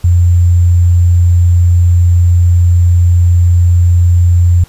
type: tone with sample-and-hold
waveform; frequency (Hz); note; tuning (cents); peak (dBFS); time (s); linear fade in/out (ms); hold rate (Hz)
sine; 87.31; F2; 0; -4; 0.04-4.64; 5; 7350
effects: pink hiss -42 dBFS RMS until 4.68 s + resampled to 32000 Hz